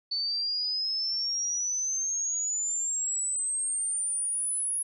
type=exponential sweep; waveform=sine; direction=up; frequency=4478 to 10548 Hz; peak=-27 dBFS; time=0.11-4.83 s; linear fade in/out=10 ms; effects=none